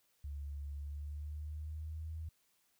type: tone with pitch glide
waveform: sine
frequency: 71.5 to 79.79 Hz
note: D2 to D#2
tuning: -46 to +44 cents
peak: -40 dBFS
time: 0.24-2.29 s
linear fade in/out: 5 ms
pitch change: +190 cents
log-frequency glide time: 0.76-2.13 s
effects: white hiss -75 dBFS RMS until 2.79 s